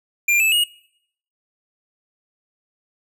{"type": "tone with pitch steps", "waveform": "square", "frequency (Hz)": [2390, 2621, 2875], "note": ["D7", "E7", "F7"], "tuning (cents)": [30, -11, 50], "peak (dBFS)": -15, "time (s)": [0.28, 0.64], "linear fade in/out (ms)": 5, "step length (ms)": 120, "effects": ["noise-tail reverb RT60 0.7 s tail -23 dB re dry"]}